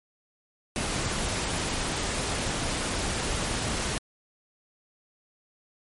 pink noise, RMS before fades -29 dBFS, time 0.76-3.98 s, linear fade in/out 0 ms, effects MP3 48 kbps

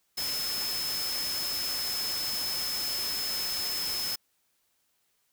sine tone in noise, 5200 Hz, E8, 24 cents flat, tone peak -31 dBFS, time 0.17-4.16 s, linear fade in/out 10 ms, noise white, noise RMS -35 dBFS, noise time 0.17-4.16 s, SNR +1 dB, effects white hiss -73 dBFS RMS until 5.32 s

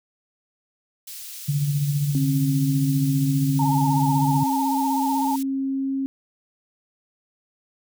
white high-pass noise, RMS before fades -37 dBFS, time 1.07-5.43 s, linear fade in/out 5 ms, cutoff 3300 Hz, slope 12 dB/octave
sine tone with tremolo, 144.2 Hz, D3, 31 cents flat, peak -17 dBFS, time 1.48-4.44 s, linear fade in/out 10 ms, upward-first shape triangle, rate 15 Hz, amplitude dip 55%
sine tone, 269.8 Hz, C#4, 47 cents flat, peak -22 dBFS, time 2.15-6.06 s, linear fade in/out 0 ms
sine tone with vibrato, 880 Hz, A5, in tune, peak -22 dBFS, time 3.59-5.36 s, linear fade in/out 5 ms, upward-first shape sine, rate 16 Hz, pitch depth 89 cents each way
effects none

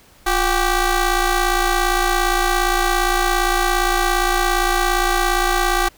15% pulse ring-modulated tone, 383.3 Hz, G4, 39 cents flat, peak -6 dBFS, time 0.26-5.89 s, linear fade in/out 10 ms, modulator 412 Hz, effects pink hiss -50 dBFS RMS until 5.97 s

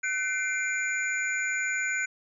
sine tone cluster, 1517 / 2097 / 2358 / 6850 Hz, F#6 / C7 / D7 / A8, +43 / +3 / +6 / -47 cents, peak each -29 / -33 / -33 / -36 dBFS, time 0.03-2.06 s, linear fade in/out 10 ms, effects none

